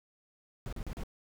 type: noise bursts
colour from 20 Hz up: brown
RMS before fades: -38 dBFS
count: 4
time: 0.66-1.035 s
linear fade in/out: 0 ms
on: 66 ms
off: 37 ms
effects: none